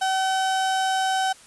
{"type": "tone", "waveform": "35% pulse", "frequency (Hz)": 762, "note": "G5", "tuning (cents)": -49, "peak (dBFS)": -19, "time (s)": [0.01, 1.33], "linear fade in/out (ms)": 10, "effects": ["white hiss -49 dBFS RMS until 1.46 s", "resampled to 24000 Hz"]}